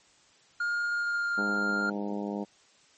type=tone with pitch glide; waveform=triangle; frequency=1417 to 1399.9 Hz; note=F6 to F6; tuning=+25 to +4 cents; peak=-25 dBFS; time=0.6-1.9 s; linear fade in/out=5 ms; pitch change=-21 cents; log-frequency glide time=0.93-1.38 s
type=harmonic tone; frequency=102.1 Hz; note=G#2; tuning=29 cents flat; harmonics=2 / 3 / 4 / 5 / 6 / 7 / 8 / 9; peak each=-33 / -37 / -39 / -41 / -43 / -44 / -45 / -46 dBFS; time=1.37-2.45 s; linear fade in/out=20 ms
effects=white hiss -61 dBFS RMS until 2.97 s + MP3 32 kbps